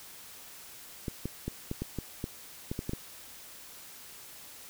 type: clicks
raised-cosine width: 3 ms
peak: -20 dBFS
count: 11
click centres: 1.082 / 1.256 / 1.48 / 1.714 / 1.82 / 1.987 / 2.241 / 2.715 / 2.791 / 2.894 / 2.934 s
effects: white hiss -49 dBFS RMS until 4.69 s